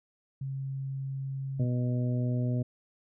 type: tone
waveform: sine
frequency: 135.3 Hz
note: C#3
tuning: 42 cents flat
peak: -32 dBFS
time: 0.41-1.65 s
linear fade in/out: 5 ms
type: harmonic tone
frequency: 123.47 Hz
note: B2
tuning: in tune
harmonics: 1 / 2 / 3 / 4 / 5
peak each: -27 / -33 / -43 / -44 / -42 dBFS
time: 1.59-2.63 s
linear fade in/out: 10 ms
effects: none